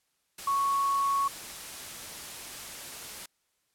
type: tone in noise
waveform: sine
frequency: 1108.7 Hz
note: C#6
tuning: in tune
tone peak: -24 dBFS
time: 0.47-1.28 s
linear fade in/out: 5 ms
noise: white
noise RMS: -41 dBFS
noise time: 0.38-3.26 s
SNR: +14 dB
effects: white hiss -75 dBFS RMS until 3.74 s + low-pass 12000 Hz 12 dB/octave